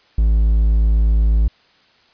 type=tone; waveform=triangle; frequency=54.1 Hz; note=A1; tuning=29 cents flat; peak=-9 dBFS; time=0.18-1.48 s; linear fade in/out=5 ms; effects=white hiss -54 dBFS RMS until 2.13 s + resampled to 11025 Hz